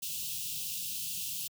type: band-stop noise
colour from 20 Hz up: white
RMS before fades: -37 dBFS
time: 0.02-1.48 s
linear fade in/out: 10 ms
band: 200 to 2600 Hz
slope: 96 dB/octave
effects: high-pass 100 Hz 12 dB/octave